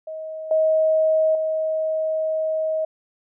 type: tone with level steps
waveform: sine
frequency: 632 Hz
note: D#5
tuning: 27 cents sharp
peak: -29 / -15 / -20 dBFS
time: 0.07-2.85 s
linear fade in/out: 5 ms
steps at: 0.51 / 1.35 s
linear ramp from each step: 2 ms
effects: none